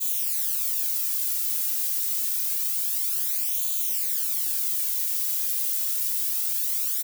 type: noise with flanger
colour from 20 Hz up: violet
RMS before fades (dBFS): -26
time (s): 0-7.03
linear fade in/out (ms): 20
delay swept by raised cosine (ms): 0.28 to 2.48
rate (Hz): 0.27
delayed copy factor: +0.85
effects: none